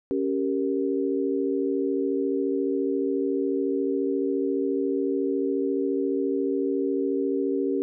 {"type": "chord", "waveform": "sine", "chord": "G diminished", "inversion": "second", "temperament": "equal", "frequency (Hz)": [277.2, 392, 466.2], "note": ["Db4", "G4", "Bb4"], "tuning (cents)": [0, 0, 0], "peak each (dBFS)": [-26, -26, -30], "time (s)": [0.11, 7.82], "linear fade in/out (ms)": 0, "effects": []}